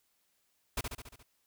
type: noise with echo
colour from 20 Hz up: pink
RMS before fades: -33 dBFS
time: 0.77-0.81 s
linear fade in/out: 5 ms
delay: 70 ms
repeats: 6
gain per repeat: -4 dB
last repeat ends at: 1.23 s
effects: white hiss -75 dBFS RMS until 1.46 s